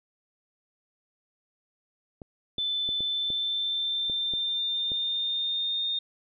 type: clicks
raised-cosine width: 2 ms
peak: -27 dBFS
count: 8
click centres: 2.218 / 2.583 / 2.89 / 3.006 / 3.303 / 4.098 / 4.337 / 4.918 s
type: tone with pitch glide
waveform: sine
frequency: 3520 to 3659 Hz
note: A7 to A#7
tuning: 0 to -33 cents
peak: -26 dBFS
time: 2.58-5.99 s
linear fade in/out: 5 ms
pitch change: +67 cents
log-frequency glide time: 2.98-5.85 s
effects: none